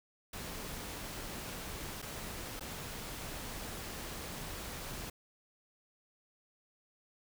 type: noise with dropouts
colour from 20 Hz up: pink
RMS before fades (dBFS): -43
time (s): 0.33-5.1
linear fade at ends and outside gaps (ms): 5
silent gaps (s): 2.019-2.024 / 2.596-2.607
effects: none